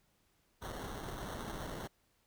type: noise with sample-and-hold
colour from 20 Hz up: pink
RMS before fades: -43 dBFS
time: 0.61-1.88 s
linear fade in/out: 20 ms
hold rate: 2450 Hz
effects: pink hiss -74 dBFS RMS until 2.26 s